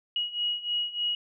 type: beating tone pair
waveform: sine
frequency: 2899 / 2902.3 Hz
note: F#7 / F#7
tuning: -36 / -34 cents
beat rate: 3.3 Hz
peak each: -32 / -29 dBFS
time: 0.16-1.15 s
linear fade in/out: 2 ms
effects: none